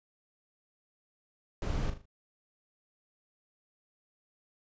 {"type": "noise with echo", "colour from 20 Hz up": "brown", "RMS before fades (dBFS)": -32, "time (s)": [1.62, 1.9], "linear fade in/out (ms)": 2, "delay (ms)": 39, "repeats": 4, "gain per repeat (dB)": -8, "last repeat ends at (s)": 2.056, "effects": ["resampled to 16000 Hz"]}